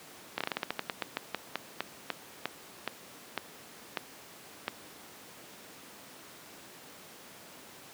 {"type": "slowing click train", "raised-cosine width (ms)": 0.3, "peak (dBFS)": -14, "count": 21, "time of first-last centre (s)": [0.38, 4.681], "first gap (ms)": 26, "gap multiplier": 1.19, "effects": ["pink hiss -50 dBFS RMS until 7.93 s", "high-pass 200 Hz 12 dB/octave"]}